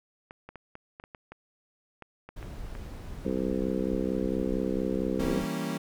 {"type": "clicks", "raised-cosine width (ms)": 0.5, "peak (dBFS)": -28, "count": 12, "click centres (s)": [0.309, 0.49, 0.557, 0.754, 0.999, 1.039, 1.148, 1.32, 2.023, 2.29, 2.428, 2.752]}
{"type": "noise", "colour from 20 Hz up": "brown", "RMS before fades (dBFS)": -39, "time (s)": [2.36, 5.45], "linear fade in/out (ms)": 10}
{"type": "harmonic tone", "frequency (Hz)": 64.4, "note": "C2", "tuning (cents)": -27, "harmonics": [3, 4, 5, 6, 7, 8], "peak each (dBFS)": [-32, -33, -34, -35, -35, -36], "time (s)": [3.25, 5.41], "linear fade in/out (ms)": 5}
{"type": "chord", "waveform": "35% pulse", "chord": "E diminished seventh", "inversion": "none", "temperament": "equal", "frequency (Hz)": [164.81, 196, 233.1, 277.2], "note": ["E3", "G3", "Bb3", "Db4"], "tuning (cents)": [0, 0, 0, 0], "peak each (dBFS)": -34, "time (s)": [5.19, 5.78], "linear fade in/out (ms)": 10}
{"effects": []}